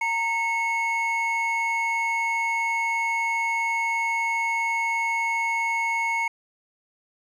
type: tone pair together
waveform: triangle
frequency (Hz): 923 / 2192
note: A#5 / C#7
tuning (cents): -17 / -20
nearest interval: octave + minor third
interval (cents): 1497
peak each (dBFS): -24 / -23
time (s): 0.01-6.28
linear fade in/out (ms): 5
effects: resampled to 24000 Hz + 9-bit